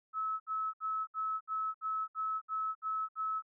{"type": "tone bursts", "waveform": "sine", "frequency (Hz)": 1296, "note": "E6", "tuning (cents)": -30, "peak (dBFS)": -32, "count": 10, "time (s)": [0.13, 3.424], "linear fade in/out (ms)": 50, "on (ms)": 270, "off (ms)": 66, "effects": []}